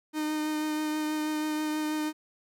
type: tone with vibrato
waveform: 45% pulse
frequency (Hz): 306.5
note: D#4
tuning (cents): -26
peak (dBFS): -28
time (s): 0.13-2.13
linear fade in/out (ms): 50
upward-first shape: triangle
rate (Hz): 6.2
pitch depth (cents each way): 15
effects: none